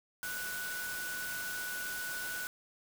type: tone in noise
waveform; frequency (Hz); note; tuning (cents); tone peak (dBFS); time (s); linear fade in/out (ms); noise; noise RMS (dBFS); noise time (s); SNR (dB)
sine; 1480; F#6; 0; -38; 0.23-2.47; 0; white; -42; 0.23-2.47; +1
effects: none